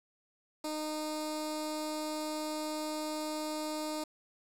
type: tone with notch filter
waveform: 10% pulse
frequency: 307 Hz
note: D#4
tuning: 23 cents flat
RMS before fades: -37 dBFS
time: 0.64-4.04 s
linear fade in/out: 5 ms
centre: 1700 Hz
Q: 0.75
effects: low-pass 12000 Hz 12 dB/octave + 9-bit